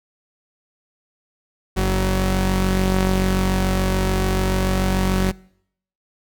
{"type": "tone pair together", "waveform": "sawtooth", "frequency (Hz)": [46.9, 188], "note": ["F#1", "F#3"], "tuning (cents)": [24, 28], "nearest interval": "2 octaves", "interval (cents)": 2404, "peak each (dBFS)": [-15, -16], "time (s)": [1.76, 5.32], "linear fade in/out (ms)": 20, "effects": ["noise-tail reverb RT60 0.7 s tail -24 dB re dry"]}